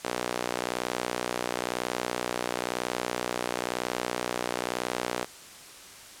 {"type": "tone with high-pass filter", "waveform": "sawtooth", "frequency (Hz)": 61, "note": "B1", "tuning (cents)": -21, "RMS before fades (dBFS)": -32, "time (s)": [0.04, 5.25], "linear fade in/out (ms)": 10, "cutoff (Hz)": 440, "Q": 0.92, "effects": ["white hiss -47 dBFS RMS until 6.2 s", "low-pass 10000 Hz 12 dB/octave"]}